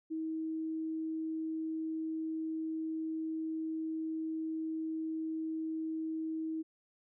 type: tone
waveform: sine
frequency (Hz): 319.1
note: D#4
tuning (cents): +44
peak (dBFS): -34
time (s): 0.1-6.63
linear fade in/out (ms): 20
effects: none

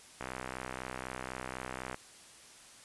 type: click train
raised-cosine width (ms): 0.5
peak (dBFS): -23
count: 112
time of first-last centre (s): 0.21-1.944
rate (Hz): 64
effects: white hiss -55 dBFS RMS until 2.84 s + resampled to 24000 Hz

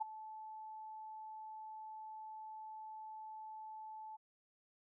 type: tone with ADSR envelope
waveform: sine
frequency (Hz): 870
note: A5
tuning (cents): -20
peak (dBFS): -32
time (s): 0-4.17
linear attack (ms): 19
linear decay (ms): 10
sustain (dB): -15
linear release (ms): 17
effects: none

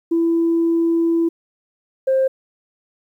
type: tone pair in turn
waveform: sine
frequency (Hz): 333.4 / 529.2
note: E4 / C5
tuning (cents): +20 / +20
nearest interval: minor sixth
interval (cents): 800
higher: second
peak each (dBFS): -13 / -12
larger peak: second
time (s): 0.11-1.29 / 2.07-2.28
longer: first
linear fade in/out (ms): 10
effects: tanh soft clip ceiling -10 dBFS + 9-bit

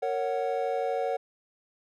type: chord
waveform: triangle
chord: F# major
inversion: first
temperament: just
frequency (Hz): 462.5 / 555 / 740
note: A#4 / C#5 / F#5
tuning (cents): -14 / +2 / 0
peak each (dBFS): -29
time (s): 0.02-1.17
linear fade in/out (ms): 10
effects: none

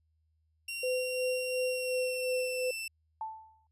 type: tone with pitch glide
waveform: sawtooth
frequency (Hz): 2753 to 2668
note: F7 to E7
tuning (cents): -25 to +20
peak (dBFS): -33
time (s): 0.68-2.88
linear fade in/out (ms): 5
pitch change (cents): -55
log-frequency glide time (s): 1.66-2.65
type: tone with tremolo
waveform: sine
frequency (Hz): 507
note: B4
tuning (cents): +45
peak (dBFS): -28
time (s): 0.83-2.71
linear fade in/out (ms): 5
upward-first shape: sine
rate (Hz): 2.8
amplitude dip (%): 50
type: tone with exponential decay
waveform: sine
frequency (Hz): 880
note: A5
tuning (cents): 0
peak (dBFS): -32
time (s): 3.21-3.67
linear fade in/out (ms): 2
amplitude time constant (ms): 100
effects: added 79 Hz sine -70 dBFS peak until 3.71 s + resampled to 32000 Hz

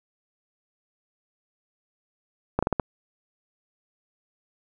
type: slowing click train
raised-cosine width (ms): 1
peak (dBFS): -8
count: 5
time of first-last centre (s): 2.59-2.798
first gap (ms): 36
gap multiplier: 1.25
effects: none

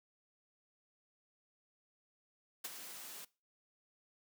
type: noise with ADSR envelope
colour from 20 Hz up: white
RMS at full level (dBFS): -40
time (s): 2.64-3.25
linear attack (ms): 9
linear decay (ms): 30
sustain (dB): -9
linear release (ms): 9
effects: noise-tail reverb RT60 0.3 s tail -21 dB re dry + high-pass 200 Hz 12 dB/octave

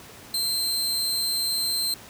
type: tone with amplitude modulation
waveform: sawtooth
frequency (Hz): 4126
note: C8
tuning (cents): -25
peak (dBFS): -19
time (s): 0.34-1.94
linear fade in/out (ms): 2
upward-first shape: sine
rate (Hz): 238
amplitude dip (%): 35
effects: pink hiss -45 dBFS RMS until 2.09 s + high-pass 80 Hz 12 dB/octave

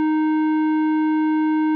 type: tone with tanh clipping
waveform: sine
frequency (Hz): 310.3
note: D#4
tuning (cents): -5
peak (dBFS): -18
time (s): 0-1.75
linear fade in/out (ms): 0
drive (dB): 12
effects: none

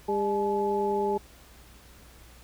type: harmonic tone with a mistuned harmonic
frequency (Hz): 201.8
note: G#3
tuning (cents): -49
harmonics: 1 / 2 / 3 / 4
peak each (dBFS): -34 / -26 / -38 / -29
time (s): 0.08-1.18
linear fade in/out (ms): 10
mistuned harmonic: 4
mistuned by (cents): +100
effects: added 60 Hz sine -53 dBFS peak until 2.43 s + pink hiss -54 dBFS RMS until 2.43 s

